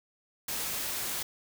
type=noise; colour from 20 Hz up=white; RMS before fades=-34 dBFS; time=0.48-1.23 s; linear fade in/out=5 ms; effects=none